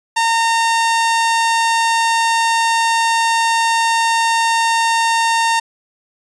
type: tone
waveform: sawtooth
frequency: 915 Hz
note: A#5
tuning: 32 cents flat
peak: -9 dBFS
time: 0.16-5.6 s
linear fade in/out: 10 ms
effects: resampled to 22050 Hz